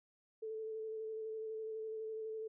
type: tone with vibrato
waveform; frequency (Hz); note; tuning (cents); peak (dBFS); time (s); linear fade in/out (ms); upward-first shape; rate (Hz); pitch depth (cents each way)
sine; 439.4; A4; -2; -40; 0.42-2.48; 10; square; 12; 14
effects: none